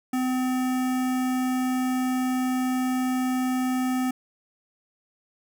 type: tone with notch filter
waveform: square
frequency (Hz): 255.5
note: C4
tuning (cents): -41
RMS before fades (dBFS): -25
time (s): 0.13-4.11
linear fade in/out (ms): 5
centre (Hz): 4000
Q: 1.3
effects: none